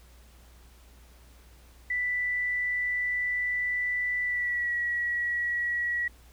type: tone with pitch glide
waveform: sine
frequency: 1978 to 1922.8 Hz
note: B6 to B6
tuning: +2 to -47 cents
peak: -26 dBFS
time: 1.9-6.08 s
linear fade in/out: 5 ms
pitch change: -49 cents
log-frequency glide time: 4.23-4.73 s
effects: added 60 Hz sine -52 dBFS peak until 6.32 s + pink hiss -59 dBFS RMS until 6.32 s